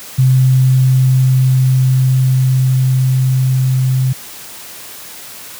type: tone with level ramp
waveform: sine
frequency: 130 Hz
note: C3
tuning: 11 cents flat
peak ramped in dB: -6 to -10 dBFS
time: 0.18-4.13 s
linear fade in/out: 10 ms
effects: white hiss -32 dBFS RMS until 5.59 s + high-pass 60 Hz 12 dB/octave